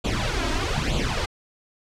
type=noise with flanger; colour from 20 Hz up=pink; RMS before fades=-24 dBFS; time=0.04-1.26 s; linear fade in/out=10 ms; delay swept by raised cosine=0.27 to 3.17 ms; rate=1.1 Hz; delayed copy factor=+0.8; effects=low-pass 5000 Hz 12 dB/octave